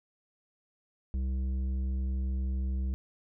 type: tone with tanh clipping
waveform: sine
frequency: 65.2 Hz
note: C2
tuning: 5 cents flat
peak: -30 dBFS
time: 1.14-2.94 s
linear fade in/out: 0 ms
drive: 9 dB
effects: none